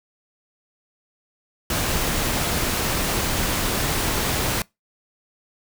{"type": "noise", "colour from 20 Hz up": "pink", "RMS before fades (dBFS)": -23, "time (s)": [1.7, 4.62], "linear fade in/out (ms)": 2, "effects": ["noise-tail reverb RT60 0.2 s tail -24 dB re dry"]}